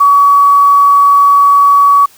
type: tone with quantisation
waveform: sine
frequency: 1133 Hz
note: C#6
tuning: 37 cents sharp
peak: -3 dBFS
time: 0-2.06 s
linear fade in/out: 10 ms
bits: 5
effects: white hiss -43 dBFS RMS until 2.17 s